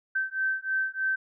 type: beating tone pair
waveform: sine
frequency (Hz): 1547 / 1550.2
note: G6 / G6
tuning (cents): -23 / -20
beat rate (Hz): 3.2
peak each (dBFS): -29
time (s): 0.15-1.16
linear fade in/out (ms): 10
effects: none